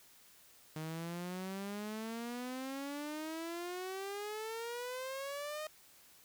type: exponential sweep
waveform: sawtooth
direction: up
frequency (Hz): 154.8 to 622.3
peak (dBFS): -36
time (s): 0.76-5.67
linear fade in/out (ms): 2
effects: white hiss -62 dBFS RMS until 6.24 s